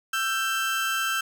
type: tone pair together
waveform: 30% pulse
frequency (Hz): 1331.9 / 1568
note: E6 / G6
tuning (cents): +17 / 0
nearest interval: minor third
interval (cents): 283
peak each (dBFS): -25 / -24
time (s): 0.13-1.21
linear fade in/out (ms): 5
effects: none